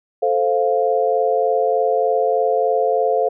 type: chord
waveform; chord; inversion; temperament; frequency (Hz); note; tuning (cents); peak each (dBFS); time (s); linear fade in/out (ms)
sine; F major; first; equal; 440 / 523.3 / 698.5; A4 / C5 / F5; 0 / 0 / 0; -19; 0.22-3.29; 10
effects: none